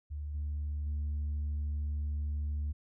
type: tone with level steps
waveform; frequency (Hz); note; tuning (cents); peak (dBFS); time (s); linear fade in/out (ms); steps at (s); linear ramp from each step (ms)
sine; 73.9; D2; +11; -35 / -31 / -29; 0.1-2.73; 20; 0.34 / 0.86; 10
effects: tanh soft clip ceiling -30 dBFS